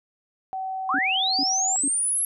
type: tone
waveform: sine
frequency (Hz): 760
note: F#5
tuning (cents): +46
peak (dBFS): -27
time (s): 0.53-1.76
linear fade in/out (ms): 0
type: linear sweep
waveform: sine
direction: up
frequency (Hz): 987.8 to 11310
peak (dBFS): -21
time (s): 0.89-2.25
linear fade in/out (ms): 2
type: tone bursts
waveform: sine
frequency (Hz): 277.2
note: C#4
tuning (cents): 0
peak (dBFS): -26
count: 3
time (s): 0.94-1.881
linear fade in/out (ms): 2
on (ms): 47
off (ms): 400
effects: none